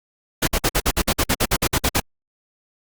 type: noise bursts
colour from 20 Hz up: pink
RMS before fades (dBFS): -18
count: 15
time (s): 0.42-2.002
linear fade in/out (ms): 10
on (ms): 56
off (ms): 53
effects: Opus 48 kbps